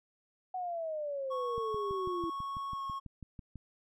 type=exponential sweep; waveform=sine; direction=down; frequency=749 to 329.6 Hz; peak=-34 dBFS; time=0.54-2.3 s; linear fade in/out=5 ms
type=tone with pitch glide; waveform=triangle; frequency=1104 to 1092 Hz; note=C#6 to C#6; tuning=-7 to -26 cents; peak=-34 dBFS; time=1.3-3 s; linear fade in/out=20 ms; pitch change=-19 cents; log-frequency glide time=2.72-2.83 s
type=click train; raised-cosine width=5 ms; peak=-33 dBFS; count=13; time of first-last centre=1.58-3.557 s; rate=6.07 Hz
effects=none